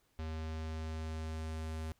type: tone with low-pass filter sweep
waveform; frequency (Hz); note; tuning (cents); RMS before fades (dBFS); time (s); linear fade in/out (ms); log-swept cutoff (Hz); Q
square; 79.4; D#2; +36; -40; 0.19-1.92; 0; 4700 to 11000; 0.87
effects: pink hiss -74 dBFS RMS until 1.99 s